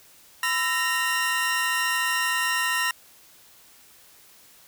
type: tone cluster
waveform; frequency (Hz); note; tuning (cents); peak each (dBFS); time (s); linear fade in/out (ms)
45% pulse; 1004 / 1334 / 1853 / 2781; B5 / E6 / A#6 / F7; +28 / +20 / -11 / -8; -30 / -31 / -25 / -30; 0.43-2.91; 2
effects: white hiss -53 dBFS RMS until 4.67 s